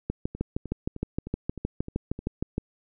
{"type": "two click trains", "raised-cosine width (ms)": 3, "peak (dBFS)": [-14, -23], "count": [17, 7], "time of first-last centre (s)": [[0.1, 2.581], [0.35, 2.19]], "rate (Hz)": [6.45, 3.26], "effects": []}